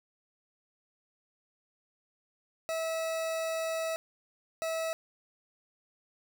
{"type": "tone bursts at uneven times", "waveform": "40% pulse", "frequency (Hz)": 649, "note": "E5", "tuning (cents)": -27, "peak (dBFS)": -30, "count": 2, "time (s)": [[2.69, 3.96], [4.62, 4.93]], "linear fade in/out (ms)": 0, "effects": []}